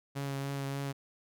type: tone with vibrato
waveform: sawtooth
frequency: 138.59 Hz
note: C#3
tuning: in tune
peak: -30 dBFS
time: 0.15-0.93 s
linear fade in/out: 20 ms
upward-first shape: triangle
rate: 3.4 Hz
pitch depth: 19 cents each way
effects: none